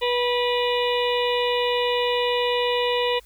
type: harmonic tone with a mistuned harmonic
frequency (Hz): 488.3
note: B4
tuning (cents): -20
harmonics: 1 / 2 / 4 / 5 / 6 / 7 / 8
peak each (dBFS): -22 / -27 / -32 / -32 / -29 / -32 / -36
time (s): 0.01-3.2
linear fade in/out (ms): 20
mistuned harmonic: 7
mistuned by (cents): +63
effects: added 50 Hz sine -51 dBFS peak until 3.25 s + white hiss -56 dBFS RMS until 3.25 s